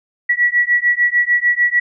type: beating tone pair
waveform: sine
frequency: 1934 / 1940.7 Hz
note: B6 / B6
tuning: -37 / -31 cents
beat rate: 6.7 Hz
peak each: -15 dBFS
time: 0.29-1.8 s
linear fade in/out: 10 ms
effects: none